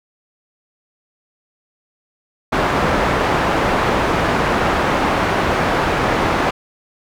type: low-pass noise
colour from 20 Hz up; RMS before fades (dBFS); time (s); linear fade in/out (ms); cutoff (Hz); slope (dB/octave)
white; -17; 2.52-6.51; 10; 1200; 12
effects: none